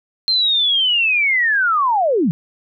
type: linear sweep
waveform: sine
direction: down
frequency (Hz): 4186 to 142.3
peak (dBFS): -13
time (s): 0.28-2.31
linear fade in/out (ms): 0
effects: none